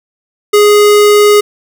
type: tone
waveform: square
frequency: 415.3 Hz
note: G#4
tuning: in tune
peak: -4 dBFS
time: 0.53-1.41 s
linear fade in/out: 10 ms
effects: none